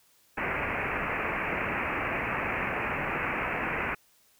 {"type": "low-pass noise", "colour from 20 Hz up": "white", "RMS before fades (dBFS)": -31, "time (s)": [0.37, 3.95], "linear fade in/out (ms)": 10, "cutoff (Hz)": 2600, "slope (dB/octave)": 96, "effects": ["white hiss -64 dBFS RMS until 4.39 s"]}